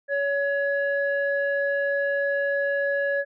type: tone pair together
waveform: sine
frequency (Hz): 563 / 1685.8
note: C#5 / G#6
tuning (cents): +27 / +25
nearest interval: octave + perfect fifth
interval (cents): 1898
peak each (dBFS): -23 / -25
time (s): 0.08-3.25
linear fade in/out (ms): 50
effects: tanh soft clip ceiling -14 dBFS